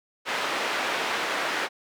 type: band-pass noise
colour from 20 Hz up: white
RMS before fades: -28 dBFS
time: 0.25-1.69 s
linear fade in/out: 50 ms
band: 360 to 2200 Hz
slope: 12 dB/octave
effects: none